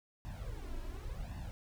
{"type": "noise with flanger", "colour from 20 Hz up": "brown", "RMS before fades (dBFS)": -42, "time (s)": [0.25, 1.51], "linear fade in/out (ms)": 0, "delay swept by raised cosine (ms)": [1.1, 3.1], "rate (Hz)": 0.9, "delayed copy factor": 0.85, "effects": []}